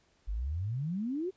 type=exponential sweep; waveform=sine; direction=up; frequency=45.94 to 392.2 Hz; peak=-31 dBFS; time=0.27-1.31 s; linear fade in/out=20 ms; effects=pink hiss -69 dBFS RMS until 1.36 s + resampled to 16000 Hz